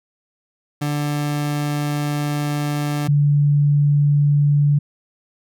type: tone pair in turn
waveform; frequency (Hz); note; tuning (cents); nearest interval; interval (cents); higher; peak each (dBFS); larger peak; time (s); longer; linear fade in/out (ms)
30% pulse / sine; 146.83 / 145.06; D3 / D3; 0 / -21; unison; 21; first; -17 / -12; second; 0.81-3.08 / 3.08-4.79; first; 10
effects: none